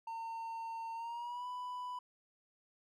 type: tone with pitch glide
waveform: triangle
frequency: 910 to 992.4 Hz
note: A#5 to B5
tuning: -42 to +8 cents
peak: -38 dBFS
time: 0.07-1.99 s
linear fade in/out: 5 ms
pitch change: +150 cents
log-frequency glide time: 0.94-1.47 s
effects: none